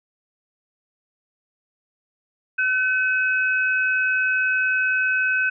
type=tone pair together; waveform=sine; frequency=1518.6 / 2554 Hz; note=F#6 / D#7; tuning=+45 / +45 cents; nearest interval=major sixth; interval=900 cents; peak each=-19 / -24 dBFS; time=2.58-5.5 s; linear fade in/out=10 ms; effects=none